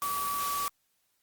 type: tone in noise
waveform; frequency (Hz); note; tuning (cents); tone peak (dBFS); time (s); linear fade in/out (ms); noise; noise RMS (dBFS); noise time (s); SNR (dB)
sine; 1145; D6; -44; -30; 0.02-0.68; 0; white; -36; 0.02-0.68; +3
effects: white hiss -74 dBFS RMS until 1.22 s + Opus 32 kbps